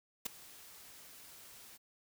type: noise with ADSR envelope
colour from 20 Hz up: white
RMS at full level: -34 dBFS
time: 0.25-1.78 s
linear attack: 12 ms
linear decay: 8 ms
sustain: -21 dB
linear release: 26 ms
effects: none